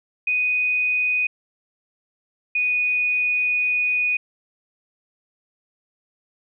sine tone pair in turn, 2489 / 2476 Hz, D#7 / D#7, 0 / -9 cents, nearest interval unison, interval 9 cents, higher first, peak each -18 dBFS, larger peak neither, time 0.27-1.27 / 2.55-4.17 s, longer second, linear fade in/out 5 ms, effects none

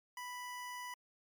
25% pulse tone, 987.8 Hz, B5, in tune, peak -39 dBFS, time 0.17-0.94 s, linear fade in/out 2 ms, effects MP3 96 kbps

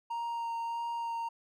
triangle tone with vibrato, 930 Hz, A#5, 4 cents flat, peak -31 dBFS, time 0.1-1.29 s, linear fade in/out 10 ms, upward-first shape sine, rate 1.6 Hz, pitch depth 11 cents each way, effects none

